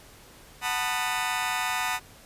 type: chord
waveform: 20% pulse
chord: B dominant seventh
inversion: second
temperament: just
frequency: 740.8 / 889 / 987.8 / 1234.7 Hz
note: F#5 / A5 / B5 / D#6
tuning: +2 / +18 / 0 / -14 cents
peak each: -27 / -27 / -27 / -27 dBFS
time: 0.61-2 s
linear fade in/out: 50 ms
effects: pink hiss -51 dBFS RMS until 2.25 s + resampled to 32000 Hz